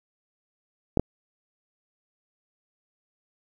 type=clicks; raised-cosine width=2 ms; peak=-7 dBFS; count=2; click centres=0.973 / 0.996 s; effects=8-bit